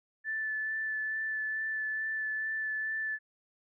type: tone with vibrato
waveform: sine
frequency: 1751 Hz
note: A6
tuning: 9 cents flat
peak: -31 dBFS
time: 0.24-3.19 s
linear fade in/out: 50 ms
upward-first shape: sine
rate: 2.3 Hz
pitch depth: 12 cents each way
effects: none